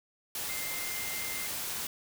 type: tone in noise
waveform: sine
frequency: 2093 Hz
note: C7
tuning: in tune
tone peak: -40 dBFS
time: 0.49-1.47 s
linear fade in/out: 2 ms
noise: white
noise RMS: -36 dBFS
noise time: 0.35-1.87 s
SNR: -7 dB
effects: none